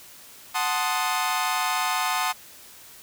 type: chord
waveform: sawtooth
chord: F# diminished seventh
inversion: none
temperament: equal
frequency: 740 / 880 / 1046.5 / 1244.5 Hz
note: F#5 / A5 / C6 / Eb6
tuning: 0 / 0 / 0 / 0 cents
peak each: -25 dBFS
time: 0.54-2.33 s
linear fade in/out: 20 ms
effects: white hiss -47 dBFS RMS until 3.02 s